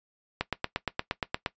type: click train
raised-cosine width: 0.3 ms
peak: -11 dBFS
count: 10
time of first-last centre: 0.41-1.461 s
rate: 8.56 Hz
effects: noise-tail reverb RT60 0.1 s tail -17 dB re dry + resampled to 16000 Hz